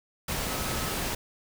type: tone in noise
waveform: sine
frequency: 1287 Hz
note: E6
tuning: 42 cents flat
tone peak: -40 dBFS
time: 0.5-0.94 s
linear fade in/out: 5 ms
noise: pink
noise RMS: -31 dBFS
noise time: 0.28-1.15 s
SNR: -12 dB
effects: none